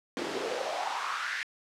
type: noise with high-pass filter sweep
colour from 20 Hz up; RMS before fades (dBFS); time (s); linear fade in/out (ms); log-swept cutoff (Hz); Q
pink; -33; 0.17-1.43; 0; 280 to 1900; 4.8
effects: low-pass 5000 Hz 12 dB/octave